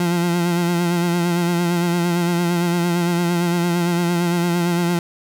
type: tone with vibrato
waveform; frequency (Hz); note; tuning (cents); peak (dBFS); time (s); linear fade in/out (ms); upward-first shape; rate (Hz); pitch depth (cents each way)
30% pulse; 173.2; F3; -14; -14; 0-4.99; 2; sine; 8.8; 37
effects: none